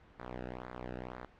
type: tone with flanger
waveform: sawtooth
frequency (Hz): 62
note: B1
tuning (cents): +7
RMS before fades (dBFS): -44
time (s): 0.19-1.26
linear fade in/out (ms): 0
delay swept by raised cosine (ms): 0.34 to 0.94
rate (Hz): 2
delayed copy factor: -0.95
effects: pink hiss -60 dBFS RMS until 1.39 s + low-pass 2000 Hz 12 dB/octave